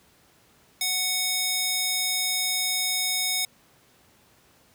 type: tone with high-pass filter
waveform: square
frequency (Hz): 740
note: F#5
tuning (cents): 0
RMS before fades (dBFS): -26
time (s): 0.81-3.45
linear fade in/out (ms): 2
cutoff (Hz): 3300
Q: 0.82
effects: pink hiss -59 dBFS RMS until 4.74 s + high-pass 80 Hz 12 dB/octave